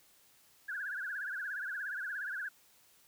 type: tone with vibrato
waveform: sine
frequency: 1568 Hz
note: G6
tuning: in tune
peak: -36 dBFS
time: 0.68-2.49 s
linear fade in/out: 10 ms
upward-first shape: triangle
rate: 17 Hz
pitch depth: 180 cents each way
effects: white hiss -65 dBFS RMS until 3.07 s